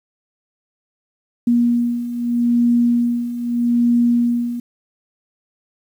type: beating tone pair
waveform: sine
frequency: 238 / 238.8 Hz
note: A#3 / A#3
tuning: +36 / +42 cents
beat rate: 0.8 Hz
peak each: -20 / -15 dBFS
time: 1.47-4.6 s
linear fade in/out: 5 ms
effects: 8-bit